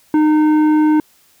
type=tone with tanh clipping; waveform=sine; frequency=306.4 Hz; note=D#4; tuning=27 cents flat; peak=-11 dBFS; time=0.14-1 s; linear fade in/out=2 ms; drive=10 dB; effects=white hiss -53 dBFS RMS until 1.4 s